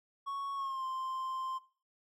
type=tone with pitch glide; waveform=triangle; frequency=1108.7 to 1046.5 Hz; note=C#6 to C6; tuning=0 to 0 cents; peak=-33 dBFS; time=0.26-1.59 s; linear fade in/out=20 ms; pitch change=-100 cents; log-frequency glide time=0.55-0.84 s; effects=noise-tail reverb RT60 0.4 s tail -17 dB re dry + MP3 96 kbps